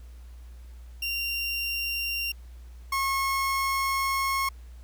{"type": "tone pair in turn", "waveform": "30% pulse", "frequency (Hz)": [2769, 1087.2], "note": ["F7", "C#6"], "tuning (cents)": [-15, -34], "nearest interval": "octave + major third", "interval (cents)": 1619, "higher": "first", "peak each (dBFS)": [-25, -22], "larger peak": "second", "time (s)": [[1.02, 2.32], [2.92, 4.49]], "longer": "second", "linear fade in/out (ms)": 5, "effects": ["added 60 Hz sine -42 dBFS peak until 4.83 s", "pink hiss -61 dBFS RMS until 4.83 s"]}